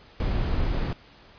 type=noise; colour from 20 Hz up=brown; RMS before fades=-25 dBFS; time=0.2-0.93 s; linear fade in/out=2 ms; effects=pink hiss -52 dBFS RMS until 1.38 s + resampled to 11025 Hz